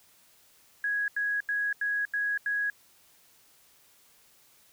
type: tone bursts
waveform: sine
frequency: 1661.2 Hz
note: G#6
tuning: in tune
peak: -26 dBFS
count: 6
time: 0.84-2.7 s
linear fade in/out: 2 ms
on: 240 ms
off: 84 ms
effects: white hiss -61 dBFS RMS until 4.72 s